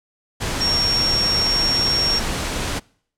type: tone in noise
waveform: sine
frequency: 5540 Hz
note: F8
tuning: 15 cents flat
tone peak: -17 dBFS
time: 0.6-2.2 s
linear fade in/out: 20 ms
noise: pink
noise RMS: -24 dBFS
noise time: 0.4-2.8 s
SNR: +4 dB
effects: noise-tail reverb RT60 0.6 s tail -26 dB re dry + low-pass 9000 Hz 12 dB/octave